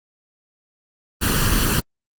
pink noise with comb filter, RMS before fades -18 dBFS, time 1.21-1.81 s, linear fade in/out 20 ms, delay 0.68 ms, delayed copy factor +0.65, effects Opus 24 kbps

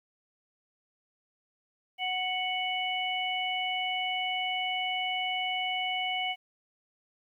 harmonic tone, 740 Hz, F#5, in tune, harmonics 1 / 3 / 4, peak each -33 / -33 / -33 dBFS, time 1.98-6.36 s, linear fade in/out 50 ms, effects 11-bit

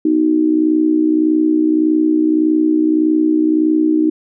sine tone with amplitude modulation, 311.1 Hz, D#4, in tune, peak -7 dBFS, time 0.05-4.1 s, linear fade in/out 5 ms, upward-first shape sine, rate 61.7 Hz, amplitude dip 75%, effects none

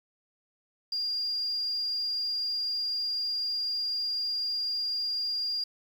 sine tone, 4808 Hz, D8, 40 cents sharp, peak -28 dBFS, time 0.92-5.64 s, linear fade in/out 5 ms, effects 9-bit

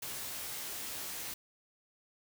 white noise with comb filter, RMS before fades -41 dBFS, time 0.02-1.34 s, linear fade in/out 5 ms, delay 15 ms, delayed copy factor +0.55, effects none

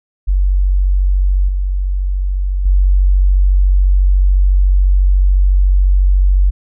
sine tone with level steps, 47 Hz, F#1, 28 cents sharp, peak -9 / -13 / -7 dBFS, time 0.27-6.51 s, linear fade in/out 20 ms, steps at 1.48 / 2.65 s, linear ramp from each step 10 ms, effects none

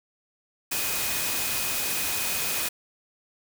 sine tone in noise, 2500 Hz, D#7, 8 cents sharp, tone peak -36 dBFS, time 0.71-2.69 s, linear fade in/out 10 ms, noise white, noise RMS -28 dBFS, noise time 0.71-2.69 s, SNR -11 dB, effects none

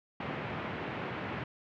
pink band-pass noise, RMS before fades -38 dBFS, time 0.2-1.44 s, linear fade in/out 5 ms, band 100 to 2600 Hz, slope 24 dB/octave, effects none

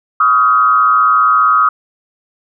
sine tone with frequency modulation, 1257 Hz, D#6, 17 cents sharp, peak -7 dBFS, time 0.2-1.69 s, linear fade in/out 5 ms, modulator 115 Hz, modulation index 0.87, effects none

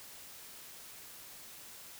silence, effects white hiss -51 dBFS RMS until 1.99 s

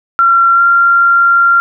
sine tone with pitch glide, 1367 to 1382.9 Hz, F6 to F6, -37 to -17 cents, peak -5 dBFS, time 0.19-1.6 s, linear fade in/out 0 ms, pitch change +20 cents, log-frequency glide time 0.54-0.61 s, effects none

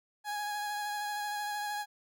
30% pulse tone with vibrato, 830.6 Hz, G#5, in tune, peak -31 dBFS, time 0.24-1.86 s, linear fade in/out 50 ms, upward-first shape sine, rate 13 Hz, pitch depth 17 cents each way, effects none

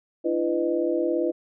sine tone cluster, 301.3 / 339.1 / 501 / 615 Hz, D4 / E4 / B4 / D#5, +44 / +49 / +25 / -20 cents, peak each -31 / -24 / -27 / -29 dBFS, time 0.24-1.32 s, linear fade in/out 20 ms, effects none

